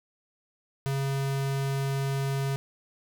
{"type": "tone", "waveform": "square", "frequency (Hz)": 137, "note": "C#3", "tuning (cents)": -20, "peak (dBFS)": -27, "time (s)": [0.86, 2.56], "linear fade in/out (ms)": 0, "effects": []}